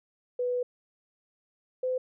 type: tone pair in turn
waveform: sine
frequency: 493.9 / 510.4 Hz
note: B4 / C5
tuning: 0 / -43 cents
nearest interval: minor second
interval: 57 cents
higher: second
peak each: -26 dBFS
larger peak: neither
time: 0.39-0.63 / 1.83-1.98 s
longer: first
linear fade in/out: 5 ms
effects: none